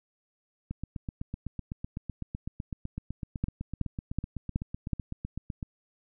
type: two click trains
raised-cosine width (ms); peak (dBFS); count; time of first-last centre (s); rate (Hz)
5; -22 / -15; 40 / 5; 0.71-5.628 / 3.44-4.933; 7.93 / 2.68
effects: none